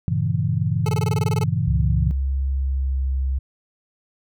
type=chord; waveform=sine; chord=G diminished seventh; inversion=none; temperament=equal; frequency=98 / 116.54 / 138.59 / 164.81 Hz; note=G2 / Bb2 / Db3 / Fb3; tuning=0 / 0 / 0 / 0 cents; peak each=-24 dBFS; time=0.08-2.11 s; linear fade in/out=0 ms
type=tone bursts; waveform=25% pulse; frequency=432.7 Hz; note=A4; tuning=29 cents flat; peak=-20 dBFS; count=12; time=0.86-1.437 s; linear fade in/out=2 ms; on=27 ms; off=23 ms
type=tone with pitch glide; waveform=sine; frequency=67.5 to 66.34 Hz; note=C#2 to C2; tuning=-45 to +25 cents; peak=-19 dBFS; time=1.67-3.39 s; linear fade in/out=10 ms; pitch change=-30 cents; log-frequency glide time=2.47-3.01 s
effects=none